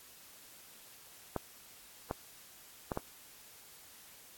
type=clicks; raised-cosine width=1 ms; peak=-19 dBFS; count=4; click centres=1.363 / 2.111 / 2.918 / 2.974 s; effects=white hiss -56 dBFS RMS until 4.37 s + AAC 64 kbps